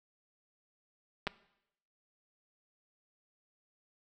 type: clicks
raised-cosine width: 0.3 ms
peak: -17 dBFS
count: 2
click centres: 1.269 / 1.274 s
effects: noise-tail reverb RT60 0.8 s tail -19 dB re dry